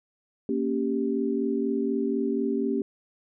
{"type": "chord", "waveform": "sine", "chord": "G diminished", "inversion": "first", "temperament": "equal", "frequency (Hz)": [233.1, 277.2, 392], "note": ["Bb3", "Db4", "G4"], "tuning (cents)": [0, 0, 0], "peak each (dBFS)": -28, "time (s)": [0.49, 2.82], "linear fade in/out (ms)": 2, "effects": []}